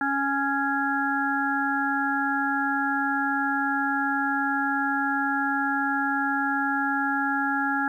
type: harmonic tone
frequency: 277.2 Hz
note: C#4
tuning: in tune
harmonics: 1 / 3 / 5 / 6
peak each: -28 / -28 / -28 / -28 dBFS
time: 0.01-7.88 s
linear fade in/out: 2 ms
effects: 10-bit